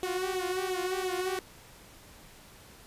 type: tone with flanger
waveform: sawtooth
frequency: 370 Hz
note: F#4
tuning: in tune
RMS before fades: -32 dBFS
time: 0.03-1.39 s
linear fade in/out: 0 ms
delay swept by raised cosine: 0.28 to 6.18 ms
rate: 2.9 Hz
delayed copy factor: +0.75
effects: pink hiss -53 dBFS RMS until 2.86 s + resampled to 32000 Hz